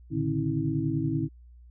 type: tone cluster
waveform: sine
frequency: 112.1 / 139.5 / 149.9 / 268.8 / 323.9 Hz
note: A2 / C#3 / D3 / C4 / E4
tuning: +33 / +11 / +36 / +47 / -30 cents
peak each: -33 / -33 / -30 / -32 / -30 dBFS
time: 0.1-1.29 s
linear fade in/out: 50 ms
effects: added 60 Hz sine -48 dBFS peak until 1.7 s